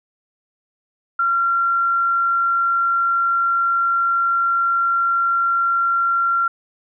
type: tone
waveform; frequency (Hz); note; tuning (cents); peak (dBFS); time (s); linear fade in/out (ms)
sine; 1373; F6; -30; -15; 1.19-6.48; 5
effects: none